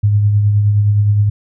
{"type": "tone with tremolo", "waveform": "sine", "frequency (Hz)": 103.5, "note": "G#2", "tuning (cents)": -5, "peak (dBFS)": -7, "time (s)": [0.03, 1.3], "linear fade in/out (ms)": 10, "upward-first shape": "triangle", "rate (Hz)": 9.6, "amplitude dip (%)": 40, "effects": []}